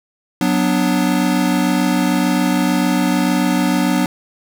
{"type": "chord", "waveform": "square", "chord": "B minor", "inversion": "second", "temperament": "equal", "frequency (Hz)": [185, 246.9, 293.7], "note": ["F#3", "B3", "D4"], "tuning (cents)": [0, 0, 0], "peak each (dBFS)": -19, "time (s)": [0.41, 4.06], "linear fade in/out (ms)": 2, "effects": []}